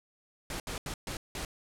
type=noise bursts at uneven times; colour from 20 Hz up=pink; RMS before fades=-37 dBFS; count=5; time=0.5-0.6 / 0.67-0.78 / 0.86-0.94 / 1.07-1.17 / 1.35-1.45 s; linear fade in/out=2 ms; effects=low-pass 11000 Hz 12 dB/octave